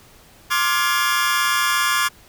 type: chord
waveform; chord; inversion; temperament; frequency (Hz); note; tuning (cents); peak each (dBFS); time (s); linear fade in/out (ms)
sawtooth; D half-diminished seventh; third; just; 1057.2 / 1174.7 / 1409.6 / 1691.5; C6 / D6 / F6 / Ab6; +18 / 0 / +16 / +31; -19; 0.5-2.09; 20
effects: pink hiss -49 dBFS RMS until 2.28 s